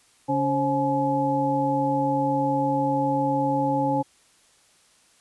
sine tone cluster, 140 / 281.2 / 534 / 849 Hz, C#3 / C#4 / C5 / G#5, +18 / +25 / +35 / +38 cents, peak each -30 / -25 / -27 / -24 dBFS, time 0.28-4.03 s, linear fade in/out 20 ms, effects white hiss -59 dBFS RMS until 5.2 s + resampled to 24000 Hz

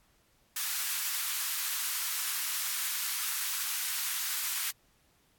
white high-pass noise, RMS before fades -33 dBFS, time 0.56-4.71 s, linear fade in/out 5 ms, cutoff 1100 Hz, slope 24 dB/octave, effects pink hiss -68 dBFS RMS until 5.38 s + AAC 64 kbps

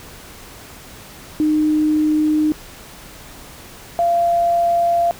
sine tone pair in turn, 306.2 / 687.4 Hz, D#4 / F5, -28 / -28 cents, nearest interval octave + major second, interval 1400 cents, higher second, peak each -13 dBFS, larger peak neither, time 1.4-2.52 / 3.99-5.11 s, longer neither, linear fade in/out 0 ms, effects pink hiss -39 dBFS RMS until 5.19 s

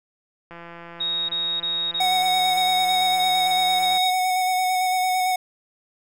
click train, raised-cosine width 0.5 ms, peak -25 dBFS, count 590, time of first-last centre 0.51-3.975 s, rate 170 Hz
sine tone bursts, 3762 Hz, A#7, 15 cents sharp, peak -22 dBFS, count 10, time 1-4.107 s, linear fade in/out 10 ms, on 290 ms, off 23 ms
square tone with vibrato, 740 Hz, F#5, in tune, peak -20 dBFS, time 2-5.36 s, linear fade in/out 5 ms, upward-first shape square, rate 8.9 Hz, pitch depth 14 cents each way
effects none

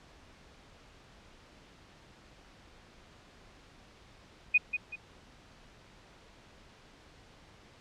sine tone with echo, 2482 Hz, D#7, 5 cents flat, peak -19 dBFS, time 4.54-4.58 s, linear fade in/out 10 ms, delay 190 ms, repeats 2, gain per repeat -9 dB, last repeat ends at 4.96 s, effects pink hiss -57 dBFS RMS until 7.8 s + low-pass 5000 Hz 12 dB/octave

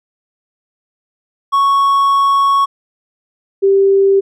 triangle / sine tone pair in turn, 1108.7 / 392 Hz, C#6 / G4, 0 / 0 cents, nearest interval octave + tritone, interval 1800 cents, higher first, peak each -7 dBFS, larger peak neither, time 1.52-2.66 / 3.62-4.21 s, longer first, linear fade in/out 20 ms, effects none

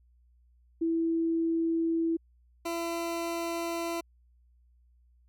sine / 20% pulse tone pair in turn, 329.6 / 337.1 Hz, E4 / E4, 0 / +39 cents, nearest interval unison, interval 39 cents, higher second, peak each -25 / -26 dBFS, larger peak first, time 0.81-2.17 / 2.65-4.01 s, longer neither, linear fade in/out 10 ms, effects added 60 Hz sine -60 dBFS peak until 5.28 s

